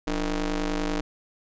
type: ring-modulated tone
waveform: sawtooth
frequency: 160.1 Hz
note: D#3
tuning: 50 cents sharp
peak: -18 dBFS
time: 0.07-1.01 s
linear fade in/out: 5 ms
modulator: 135 Hz
effects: resampled to 16000 Hz